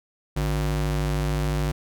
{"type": "ring-modulated tone", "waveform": "square", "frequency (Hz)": 103.83, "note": "G#2", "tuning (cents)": 0, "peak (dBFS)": -20, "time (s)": [0.36, 1.72], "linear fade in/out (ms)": 10, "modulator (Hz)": 46.8, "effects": []}